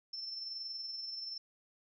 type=tone with amplitude modulation; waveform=sine; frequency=5340 Hz; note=E8; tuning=22 cents sharp; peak=-38 dBFS; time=0.13-1.38 s; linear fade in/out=5 ms; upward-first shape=sine; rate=21.1 Hz; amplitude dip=40%; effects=none